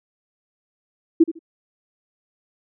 sine tone with echo, 327.8 Hz, E4, 10 cents flat, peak -8 dBFS, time 1.2-1.24 s, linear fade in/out 10 ms, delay 76 ms, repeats 2, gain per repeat -14 dB, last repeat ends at 1.392 s, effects none

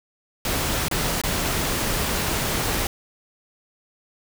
pink noise with dropouts, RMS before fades -24 dBFS, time 0.45-2.87 s, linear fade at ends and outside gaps 2 ms, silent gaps 0.884-0.912 / 1.215-1.236 s, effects none

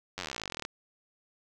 slowing click train, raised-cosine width 0.2 ms, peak -18 dBFS, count 28, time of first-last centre 0.18-0.651 s, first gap 10 ms, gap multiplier 1.04, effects none

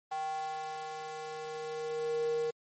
square tone with high-pass filter sweep, 155.9 Hz, D#3, 4 cents sharp, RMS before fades -36 dBFS, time 0.11-2.51 s, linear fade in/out 10 ms, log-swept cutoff 800 to 440 Hz, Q 7.1, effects MP3 32 kbps

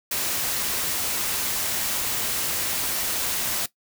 white noise, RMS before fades -26 dBFS, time 0.11-3.66 s, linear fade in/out 5 ms, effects noise-tail reverb RT60 0.1 s tail -17 dB re dry

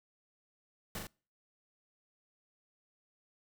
pink noise with echo, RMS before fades -40 dBFS, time 0.95-0.99 s, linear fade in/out 2 ms, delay 40 ms, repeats 2, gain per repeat -3 dB, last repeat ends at 1.07 s, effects noise-tail reverb RT60 0.4 s tail -26 dB re dry

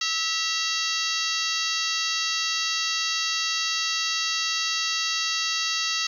harmonic tone with a mistuned harmonic, 651 Hz, E5, 22 cents flat, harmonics 2 / 3 / 4 / 5 / 6 / 7 / 8 / 9 / 10, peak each -34 / -33 / -32 / -34 / -30 / -30 / -33 / -35 / -36 dBFS, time 0.01-6.07 s, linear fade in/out 5 ms, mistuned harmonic 4, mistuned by +81 cents, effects 9-bit

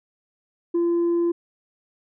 sine tone, 342.2 Hz, F4, 35 cents flat, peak -16 dBFS, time 0.74-1.32 s, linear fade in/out 10 ms, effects tanh soft clip ceiling -17 dBFS

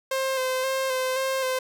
sawtooth tone with vibrato, 523.3 Hz, C5, in tune, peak -20 dBFS, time 0.11-1.59 s, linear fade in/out 5 ms, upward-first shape square, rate 1.9 Hz, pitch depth 23 cents each way, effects none

